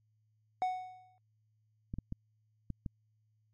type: tone with exponential decay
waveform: triangle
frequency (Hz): 740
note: F#5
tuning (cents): 0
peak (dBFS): -25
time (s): 0.62-1.18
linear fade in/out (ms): 0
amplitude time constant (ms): 120
type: clicks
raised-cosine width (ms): 5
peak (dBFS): -26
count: 5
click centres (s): 1.939 / 1.986 / 2.124 / 2.703 / 2.862
effects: added 108 Hz sine -70 dBFS peak until 3.53 s + MP3 32 kbps